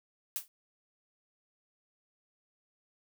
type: noise with exponential decay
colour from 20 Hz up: blue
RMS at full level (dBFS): -31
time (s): 0.36-0.48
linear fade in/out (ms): 0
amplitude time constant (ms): 26
effects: none